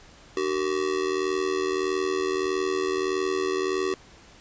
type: tone with amplitude modulation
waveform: square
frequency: 379 Hz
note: F#4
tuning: 42 cents sharp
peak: -21 dBFS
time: 0.37-3.94 s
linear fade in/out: 2 ms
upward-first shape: sine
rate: 81.6 Hz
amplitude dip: 80%
effects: pink hiss -51 dBFS RMS until 4.4 s + resampled to 16000 Hz